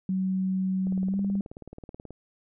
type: tone with pitch glide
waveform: sine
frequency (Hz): 188.4 to 197.77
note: F#3 to G3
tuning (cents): +32 to +16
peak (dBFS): -24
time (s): 0.09-1.41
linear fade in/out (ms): 2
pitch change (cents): +84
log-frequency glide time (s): 1.06-1.18
type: click train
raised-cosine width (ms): 2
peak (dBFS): -28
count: 24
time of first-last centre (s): 0.87-2.107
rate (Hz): 18.6
effects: none